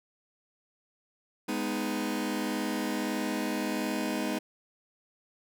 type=chord; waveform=sawtooth; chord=G# minor; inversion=none; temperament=just; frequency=207.7 / 249.2 / 311.5 Hz; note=G#3 / B3 / D#4; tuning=0 / +16 / +2 cents; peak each=-30 / -30 / -29 dBFS; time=1.48-4.39 s; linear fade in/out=10 ms; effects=none